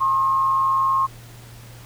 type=tone with amplitude modulation; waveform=sine; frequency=1072 Hz; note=C6; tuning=42 cents sharp; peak=-14 dBFS; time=0-1.07 s; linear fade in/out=20 ms; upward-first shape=sine; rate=160 Hz; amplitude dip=45%; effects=added 118 Hz sine -41 dBFS peak until 1.85 s + pink hiss -46 dBFS RMS until 1.85 s